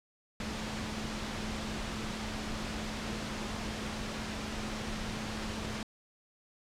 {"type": "tone in noise", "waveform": "sine", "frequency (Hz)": 216.1, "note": "A3", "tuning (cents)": -31, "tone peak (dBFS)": -41, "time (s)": [0.4, 5.83], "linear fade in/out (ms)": 2, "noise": "pink", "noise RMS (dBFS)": -38, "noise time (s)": [0.4, 5.83], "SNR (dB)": -6, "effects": ["low-pass 6000 Hz 12 dB/octave"]}